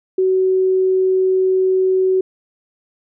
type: tone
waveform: sine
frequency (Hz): 375.5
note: F#4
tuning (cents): +26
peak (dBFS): -12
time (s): 0.18-2.21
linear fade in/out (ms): 5
effects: none